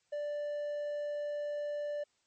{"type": "tone", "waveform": "triangle", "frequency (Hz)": 587.3, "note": "D5", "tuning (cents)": 0, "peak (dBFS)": -32, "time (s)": [0.12, 2.04], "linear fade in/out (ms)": 10, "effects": ["white hiss -75 dBFS RMS until 2.26 s", "MP3 32 kbps"]}